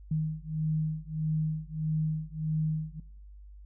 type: beating tone pair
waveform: sine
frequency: 155.56 / 157.16 Hz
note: D#3 / D#3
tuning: 0 / +18 cents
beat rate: 1.6 Hz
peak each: -31 dBFS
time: 0.11-3 s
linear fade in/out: 5 ms
effects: noise-tail reverb RT60 0.7 s tail -22 dB re dry + added 50 Hz sine -46 dBFS peak until 3.65 s